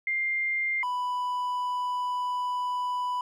sine / triangle tone pair in turn, 2100 / 991.1 Hz, C7 / B5, +6 / +6 cents, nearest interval octave + minor second, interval 1300 cents, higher first, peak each -25 dBFS, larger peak neither, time 0.07-0.83 / 0.83-3.21 s, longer second, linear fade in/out 2 ms, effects none

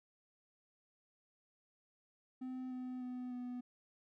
triangle tone with pitch steps, 256.4 / 253.3 / 250.3 / 247.2 Hz, C4 / B3 / B3 / B3, -35 / +44 / +23 / +2 cents, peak -39 dBFS, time 2.41-3.61 s, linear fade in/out 10 ms, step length 300 ms, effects none

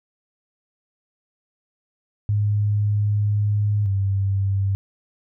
sine tone pair in turn, 103.83 / 98 Hz, G#2 / G2, 0 / 0 cents, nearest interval minor second, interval 100 cents, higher first, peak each -17 / -18 dBFS, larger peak first, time 2.29-3.86 / 3.86-4.75 s, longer first, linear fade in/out 0 ms, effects none

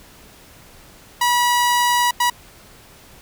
sawtooth tone bursts at uneven times, 970 Hz, B5, 31 cents flat, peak -11 dBFS, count 2, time 1.21-2.11 / 2.2-2.3 s, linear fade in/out 5 ms, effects pink hiss -46 dBFS RMS until 3.21 s

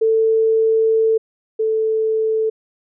sine tone pair in turn, 444.8 / 440.2 Hz, A4 / A4, +19 / +1 cents, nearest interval unison, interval 18 cents, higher first, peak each -12 / -15 dBFS, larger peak first, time 0.01-1.18 / 1.59-2.5 s, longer first, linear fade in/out 10 ms, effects none

